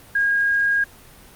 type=tone; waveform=sine; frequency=1630 Hz; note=G#6; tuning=33 cents flat; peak=-16 dBFS; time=0.15-0.84 s; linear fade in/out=5 ms; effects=pink hiss -46 dBFS RMS until 1.35 s + Opus 32 kbps